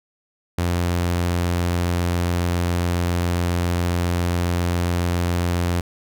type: tone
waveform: sawtooth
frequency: 87.31 Hz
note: F2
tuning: in tune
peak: -15 dBFS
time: 0.58-5.81 s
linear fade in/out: 5 ms
effects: none